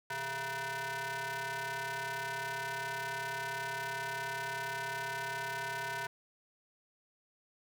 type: ring-modulated tone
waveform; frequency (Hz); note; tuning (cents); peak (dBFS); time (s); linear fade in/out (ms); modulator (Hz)
sawtooth; 277.2; C#4; 0; -29; 0.1-6.07; 5; 1230
effects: none